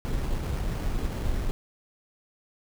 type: noise with sample-and-hold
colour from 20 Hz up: brown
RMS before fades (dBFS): -28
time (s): 0.05-1.51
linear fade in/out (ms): 0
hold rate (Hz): 3675
effects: none